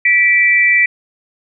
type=tone pair together; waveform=sine; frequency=1958 / 2332 Hz; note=B6 / D7; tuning=-15 / -13 cents; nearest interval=minor third; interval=302 cents; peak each=-11 dBFS; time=0.05-0.86 s; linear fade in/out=5 ms; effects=none